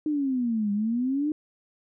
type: exponential two-way sweep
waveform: sine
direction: down then up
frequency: 310 to 200.6 to 310 Hz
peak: -23 dBFS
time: 0.06-1.32 s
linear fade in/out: 2 ms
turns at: 0.72 s
effects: none